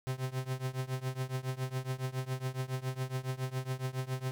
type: tone with tremolo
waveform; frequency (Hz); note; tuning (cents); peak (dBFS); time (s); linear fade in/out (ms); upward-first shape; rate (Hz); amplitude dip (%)
45% pulse; 130; C3; -11; -30; 0.07-4.31; 0; triangle; 7.2; 95
effects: none

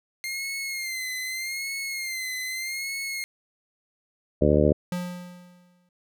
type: tone with vibrato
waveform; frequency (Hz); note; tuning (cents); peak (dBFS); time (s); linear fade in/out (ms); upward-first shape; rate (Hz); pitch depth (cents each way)
sawtooth; 2109; C7; +13; -26; 0.24-3.24; 0; sine; 0.82; 68
type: harmonic tone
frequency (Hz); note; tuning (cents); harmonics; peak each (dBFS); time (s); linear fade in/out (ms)
74.4; D2; +23; 1 / 2 / 3 / 4 / 5 / 6 / 7 / 8; -25 / -25 / -25 / -25 / -25 / -25 / -25 / -25; 4.41-4.73; 10
type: tone with exponential decay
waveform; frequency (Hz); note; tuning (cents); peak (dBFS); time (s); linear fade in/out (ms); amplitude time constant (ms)
square; 178.1; F3; +34; -26; 4.92-5.89; 2; 210
effects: none

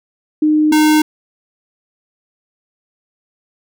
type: tone pair in turn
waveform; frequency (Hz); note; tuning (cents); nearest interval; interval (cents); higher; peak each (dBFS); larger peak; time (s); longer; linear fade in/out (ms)
sine / square; 305.7 / 306.8; D#4 / D#4; -30 / -24; unison; 6; second; -9; neither; 0.42-0.72 / 0.72-1.02; neither; 5
effects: none

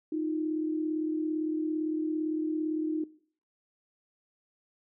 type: tone pair together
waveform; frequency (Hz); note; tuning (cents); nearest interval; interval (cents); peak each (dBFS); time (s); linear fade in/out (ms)
sine; 311.5 / 349.2; D#4 / F4; +2 / 0; major second; 198; -29 / -36; 0.12-3.04; 5
effects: noise-tail reverb RT60 0.5 s tail -18 dB re dry

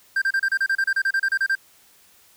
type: tone bursts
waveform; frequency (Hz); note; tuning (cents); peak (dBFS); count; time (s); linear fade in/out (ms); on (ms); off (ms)
triangle; 1580; G6; +13; -16; 16; 0.16-1.553; 5; 58; 31
effects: white hiss -55 dBFS RMS until 2.36 s

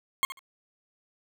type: tone with echo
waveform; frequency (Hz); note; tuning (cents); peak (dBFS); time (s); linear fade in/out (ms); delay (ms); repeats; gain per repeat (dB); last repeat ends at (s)
20% pulse; 1077; C6; +50; -17; 0.23-0.25; 0; 71; 2; -14; 0.392
effects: none

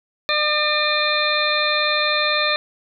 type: harmonic tone with a mistuned harmonic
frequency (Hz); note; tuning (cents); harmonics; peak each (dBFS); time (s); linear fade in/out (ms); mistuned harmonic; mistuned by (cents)
602; D5; +43; 1 / 2 / 3 / 4 / 6 / 7; -24 / -24 / -24 / -24 / -24 / -24; 0.29-2.56; 0; 7; -39
effects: none

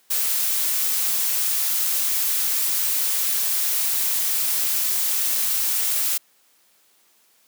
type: noise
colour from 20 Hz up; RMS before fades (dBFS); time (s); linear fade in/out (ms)
blue; -22; 0.1-6.18; 10
effects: white hiss -60 dBFS RMS until 7.47 s + high-pass 200 Hz 12 dB/octave

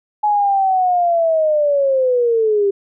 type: linear sweep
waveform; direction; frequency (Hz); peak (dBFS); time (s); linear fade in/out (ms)
sine; down; 846 to 392; -12; 0.23-2.71; 10
effects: none

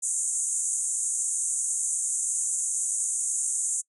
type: band-pass noise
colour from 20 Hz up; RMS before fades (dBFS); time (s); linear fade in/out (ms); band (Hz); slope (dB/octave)
white; -28; 0.02-3.82; 20; 6500 to 9600; 96
effects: noise-tail reverb RT60 0.1 s tail -25 dB re dry

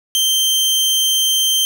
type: tone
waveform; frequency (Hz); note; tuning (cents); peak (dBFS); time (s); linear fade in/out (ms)
sawtooth; 3136; G7; 0; -10; 0.15-1.65; 0
effects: none

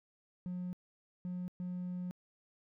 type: tone bursts at uneven times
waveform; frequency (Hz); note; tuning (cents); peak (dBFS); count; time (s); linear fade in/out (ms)
triangle; 180; F#3; -47; -34; 3; 0.46-0.73 / 1.25-1.48 / 1.6-2.11; 0
effects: tanh soft clip ceiling -32 dBFS

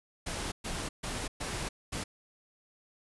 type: noise bursts at uneven times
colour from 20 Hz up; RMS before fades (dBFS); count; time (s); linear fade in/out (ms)
pink; -36; 5; 0.26-0.52 / 0.64-0.89 / 1.03-1.28 / 1.4-1.69 / 1.92-2.04; 10
effects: resampled to 24000 Hz

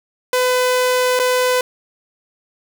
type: tone with dropouts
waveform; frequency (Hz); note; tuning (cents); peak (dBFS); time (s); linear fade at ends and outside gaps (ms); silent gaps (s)
sawtooth; 503; B4; +32; -10; 0.33-1.61; 2; 1.192-1.197
effects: none

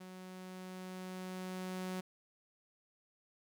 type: tone with level ramp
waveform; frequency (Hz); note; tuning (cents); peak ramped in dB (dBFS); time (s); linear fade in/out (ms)
sawtooth; 185; F#3; 0; -45 to -34; 0-2.01; 10
effects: none

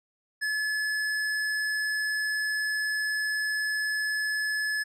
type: tone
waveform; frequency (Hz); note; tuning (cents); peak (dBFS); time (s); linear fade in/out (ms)
square; 1716; A6; -44; -27; 0.41-4.84; 20
effects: low-pass 10000 Hz 12 dB/octave

